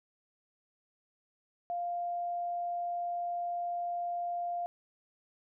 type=tone; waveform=sine; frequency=698.5 Hz; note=F5; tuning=in tune; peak=-32 dBFS; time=1.7-4.66 s; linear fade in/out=0 ms; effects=none